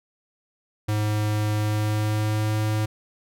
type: tone with pitch glide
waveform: square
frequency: 106 to 107.6 Hz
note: G#2 to A2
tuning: +36 to -38 cents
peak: -22 dBFS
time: 0.88-2.86 s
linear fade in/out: 10 ms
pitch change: +26 cents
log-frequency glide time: 1.59-2.56 s
effects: none